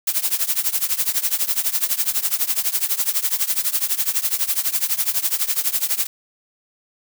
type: noise with tremolo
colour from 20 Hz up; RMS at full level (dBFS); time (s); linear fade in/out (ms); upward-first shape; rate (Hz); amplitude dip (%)
blue; -17; 0.07-6.07; 5; triangle; 12; 95
effects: none